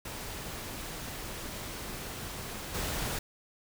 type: noise with level steps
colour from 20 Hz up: pink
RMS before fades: -40 / -34 dBFS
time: 0.05-3.19 s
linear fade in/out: 5 ms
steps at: 2.74 s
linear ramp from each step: 10 ms
effects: none